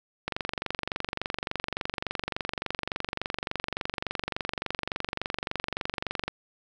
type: click train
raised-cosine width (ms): 0.3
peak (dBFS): -13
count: 142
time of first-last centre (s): 0.28-6.28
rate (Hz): 23.5
effects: none